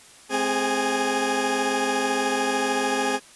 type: tone cluster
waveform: 20% pulse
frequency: 214.2 / 262.5 / 410.2 / 834 Hz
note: A3 / C4 / G#4 / G#5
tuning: -46 / +6 / -21 / +7 cents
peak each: -30 / -22 / -21 / -22 dBFS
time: 0.29-3.2 s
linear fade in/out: 50 ms
effects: white hiss -49 dBFS RMS until 3.35 s + resampled to 24000 Hz

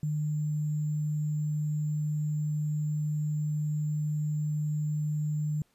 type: tone with sample-and-hold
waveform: sine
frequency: 151 Hz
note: D3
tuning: 48 cents sharp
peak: -27 dBFS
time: 0.03-5.62 s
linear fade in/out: 2 ms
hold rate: 7350 Hz
effects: pink hiss -70 dBFS RMS until 5.74 s + resampled to 32000 Hz

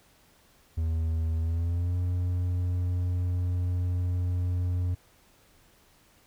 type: tone with pitch glide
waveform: triangle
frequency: 81 to 89.36 Hz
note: E2 to F2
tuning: -30 to +40 cents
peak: -23 dBFS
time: 0.77-4.95 s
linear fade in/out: 10 ms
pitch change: +170 cents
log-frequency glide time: 1.38-1.96 s
effects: pink hiss -61 dBFS RMS until 6.26 s

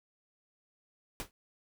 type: noise with exponential decay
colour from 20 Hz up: pink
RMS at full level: -34 dBFS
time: 1.2-1.31 s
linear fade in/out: 0 ms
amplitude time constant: 22 ms
effects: none

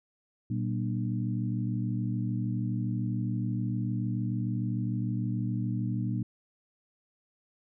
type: harmonic tone with a mistuned harmonic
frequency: 59.7 Hz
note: A#1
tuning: 42 cents sharp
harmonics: 2 / 3 / 4 / 5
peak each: -30 / -34 / -36 / -38 dBFS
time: 0.5-6.23 s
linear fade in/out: 5 ms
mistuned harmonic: 3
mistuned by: +120 cents
effects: none

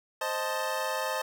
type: chord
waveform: 25% pulse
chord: A diminished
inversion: first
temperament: equal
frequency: 523.3 / 622.3 / 880 Hz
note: C5 / Eb5 / A5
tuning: 0 / 0 / 0 cents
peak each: -30 dBFS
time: 0.21-1.22 s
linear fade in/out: 5 ms
effects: none

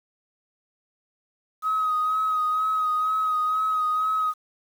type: tone with vibrato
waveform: sine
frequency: 1263 Hz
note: D#6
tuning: 26 cents sharp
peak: -20 dBFS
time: 1.62-4.34 s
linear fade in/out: 50 ms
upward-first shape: sine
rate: 2.1 Hz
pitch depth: 26 cents each way
effects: tanh soft clip ceiling -16 dBFS + 8-bit

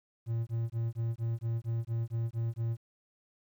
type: tone bursts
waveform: triangle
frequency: 115.1 Hz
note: A#2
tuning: 22 cents flat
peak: -27 dBFS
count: 11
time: 0.26-2.77 s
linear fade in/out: 50 ms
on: 210 ms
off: 20 ms
effects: 11-bit

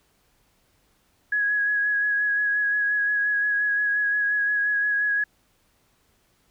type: tone with vibrato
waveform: sine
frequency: 1669 Hz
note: G#6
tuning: 8 cents sharp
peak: -20 dBFS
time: 1.32-5.24 s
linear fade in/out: 5 ms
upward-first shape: sine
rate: 5.7 Hz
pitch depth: 20 cents each way
effects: pink hiss -65 dBFS RMS until 6.5 s

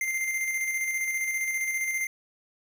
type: tone with tremolo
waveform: square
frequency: 2093 Hz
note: C7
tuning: in tune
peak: -26 dBFS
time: 0.01-2.07 s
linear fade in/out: 2 ms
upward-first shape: square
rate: 15 Hz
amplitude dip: 35%
effects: none

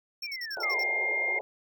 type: tone bursts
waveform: square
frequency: 5430 Hz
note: F8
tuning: 50 cents flat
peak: -35 dBFS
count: 7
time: 0.22-0.837 s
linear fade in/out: 5 ms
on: 47 ms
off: 48 ms
type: linear sweep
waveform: sine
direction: down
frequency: 2455 to 900 Hz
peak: -36 dBFS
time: 0.23-0.79 s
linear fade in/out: 5 ms
type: band-pass noise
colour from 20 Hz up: white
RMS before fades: -38 dBFS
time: 0.57-1.41 s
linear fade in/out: 0 ms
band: 350 to 920 Hz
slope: 96 dB/octave
type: tone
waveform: sine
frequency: 2115 Hz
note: C7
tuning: 18 cents sharp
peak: -26 dBFS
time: 0.63-1.39 s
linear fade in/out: 5 ms
effects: none

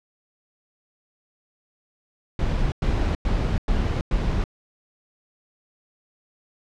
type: noise bursts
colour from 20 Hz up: brown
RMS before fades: -22 dBFS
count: 5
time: 2.39-4.44 s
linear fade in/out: 2 ms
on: 330 ms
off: 100 ms
effects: low-pass 5000 Hz 12 dB/octave

